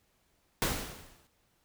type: noise with exponential decay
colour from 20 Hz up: pink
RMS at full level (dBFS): -27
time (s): 0.62-1.27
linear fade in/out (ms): 0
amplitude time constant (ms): 140
effects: pink hiss -72 dBFS RMS until 1.64 s